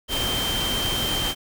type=tone in noise; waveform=sine; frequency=3136 Hz; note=G7; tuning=in tune; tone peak=-25 dBFS; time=0.08-1.35 s; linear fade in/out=50 ms; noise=pink; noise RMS=-27 dBFS; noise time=0.08-1.35 s; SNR=-1 dB; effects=none